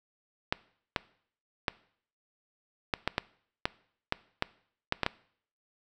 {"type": "clicks", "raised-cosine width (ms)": 0.3, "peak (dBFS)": -10, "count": 12, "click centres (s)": [0.525, 0.962, 1.682, 2.938, 3.076, 3.181, 3.655, 4.124, 4.424, 4.924, 5.033, 5.064], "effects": ["noise-tail reverb RT60 0.6 s tail -21 dB re dry"]}